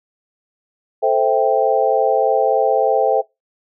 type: chord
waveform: sine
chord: A minor seventh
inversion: none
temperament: equal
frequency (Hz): 440 / 523.3 / 659.3 / 784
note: A4 / C5 / E5 / G5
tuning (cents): 0 / 0 / 0 / 0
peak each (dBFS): -18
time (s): 1.02-3.22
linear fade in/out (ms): 20
effects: noise-tail reverb RT60 0.2 s tail -22 dB re dry